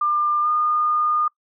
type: tone with pitch glide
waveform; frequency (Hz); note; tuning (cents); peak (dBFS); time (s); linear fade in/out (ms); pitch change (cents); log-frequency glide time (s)
sine; 1197 to 1219.3; D6 to D#6; +33 to -35; -17; 0.01-1.28; 5; +32; 0.42-0.48
effects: noise-tail reverb RT60 0.1 s tail -24 dB re dry